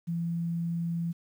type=tone; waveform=sine; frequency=168.9 Hz; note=E3; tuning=42 cents sharp; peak=-28 dBFS; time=0.07-1.13 s; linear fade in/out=20 ms; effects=10-bit